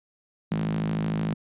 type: tone with high-pass filter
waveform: sawtooth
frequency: 53.3 Hz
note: G#1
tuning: 46 cents sharp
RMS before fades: -27 dBFS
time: 0.51-1.34 s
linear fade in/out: 10 ms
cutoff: 180 Hz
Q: 9.5
effects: resampled to 8000 Hz